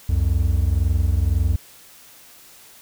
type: tone pair together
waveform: triangle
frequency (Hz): 65.41 / 87.31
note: C2 / F2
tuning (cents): 0 / 0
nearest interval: perfect fourth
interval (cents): 500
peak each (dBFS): -17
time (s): 0.09-1.56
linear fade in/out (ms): 5
effects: white hiss -47 dBFS RMS until 2.81 s